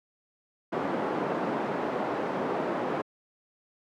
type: band-pass noise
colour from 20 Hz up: pink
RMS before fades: -30 dBFS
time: 0.72-3.02 s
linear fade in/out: 10 ms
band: 250 to 1000 Hz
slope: 12 dB/octave
effects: high-pass 150 Hz 12 dB/octave